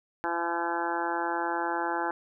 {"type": "harmonic tone", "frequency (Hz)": 170, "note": "F3", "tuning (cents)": -46, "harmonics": [2, 3, 4, 5, 6, 7, 8, 9, 10], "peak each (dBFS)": [-34, -39, -38, -31, -36, -43, -38, -36, -41], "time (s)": [0.24, 2.11], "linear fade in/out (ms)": 0, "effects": []}